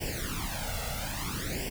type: noise with flanger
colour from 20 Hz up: pink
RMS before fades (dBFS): -34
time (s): 0-1.7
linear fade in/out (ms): 20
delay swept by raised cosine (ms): 0.38 to 1.48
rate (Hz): 0.6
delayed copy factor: +0.9
effects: none